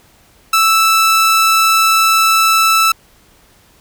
sawtooth tone, 1318.5 Hz, E6, in tune, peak -5 dBFS, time 0.53-2.92 s, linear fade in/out 5 ms, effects pink hiss -49 dBFS RMS until 3.8 s

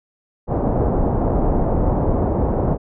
pink low-pass noise, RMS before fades -18 dBFS, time 0.47-2.78 s, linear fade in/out 50 ms, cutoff 820 Hz, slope 24 dB/octave, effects none

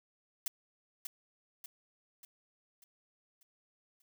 blue noise with echo, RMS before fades -35 dBFS, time 0.46-0.48 s, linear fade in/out 2 ms, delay 590 ms, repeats 6, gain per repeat -6 dB, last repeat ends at 4.02 s, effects none

